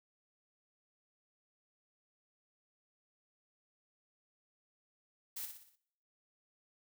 blue noise with echo, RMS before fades -42 dBFS, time 5.36-5.46 s, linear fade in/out 10 ms, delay 60 ms, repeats 5, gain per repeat -6 dB, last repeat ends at 5.76 s, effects noise-tail reverb RT60 0.7 s tail -21 dB re dry

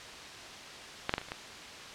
clicks, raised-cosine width 0.3 ms, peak -12 / -10 / -16 / -27 / -30 / -19 dBFS, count 6, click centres 1.094 / 1.139 / 1.181 / 1.215 / 1.286 / 1.319 s, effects white hiss -45 dBFS RMS until 1.94 s + low-pass 5000 Hz 12 dB/octave

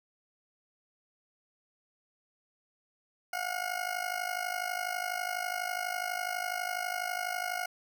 20% pulse tone with amplitude modulation, 721 Hz, F#5, 45 cents flat, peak -24 dBFS, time 3.33-7.66 s, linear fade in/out 5 ms, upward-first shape sine, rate 52.1 Hz, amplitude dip 80%, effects none

